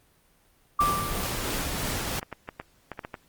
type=tone with exponential decay; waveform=sine; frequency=1174.7 Hz; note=D6; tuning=in tune; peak=-18 dBFS; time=0.79-1.53 s; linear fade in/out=5 ms; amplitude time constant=160 ms
type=noise with tremolo; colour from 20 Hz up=pink; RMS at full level=-29 dBFS; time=0.8-2.2 s; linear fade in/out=10 ms; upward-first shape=triangle; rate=3 Hz; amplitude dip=25%
type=clicks; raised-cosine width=0.5 ms; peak=-19 dBFS; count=9; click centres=2.185 / 2.229 / 2.327 / 2.489 / 2.599 / 2.917 / 2.992 / 3.049 / 3.142 s
effects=pink hiss -63 dBFS RMS until 3.28 s + Opus 32 kbps